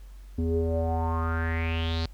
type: tone with low-pass filter sweep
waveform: square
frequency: 82.1 Hz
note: E2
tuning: 6 cents flat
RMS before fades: -27 dBFS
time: 0.38-2.06 s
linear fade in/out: 5 ms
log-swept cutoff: 310 to 4500 Hz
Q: 6.3
effects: added 47 Hz sine -42 dBFS peak until 2.13 s + pink hiss -61 dBFS RMS until 2.13 s